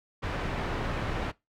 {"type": "low-pass noise", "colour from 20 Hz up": "pink", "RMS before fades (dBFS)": -32, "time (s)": [0.22, 1.32], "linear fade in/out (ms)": 20, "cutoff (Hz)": 2200, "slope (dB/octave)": 12, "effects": ["noise-tail reverb RT60 0.2 s tail -21 dB re dry"]}